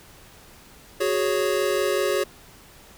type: chord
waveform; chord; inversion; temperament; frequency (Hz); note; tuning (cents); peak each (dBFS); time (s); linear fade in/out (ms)
square; F# suspended second; none; equal; 370 / 415.3 / 554.4; F#4 / G#4 / C#5; 0 / 0 / 0; -26; 1-2.24; 10
effects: pink hiss -49 dBFS RMS until 2.97 s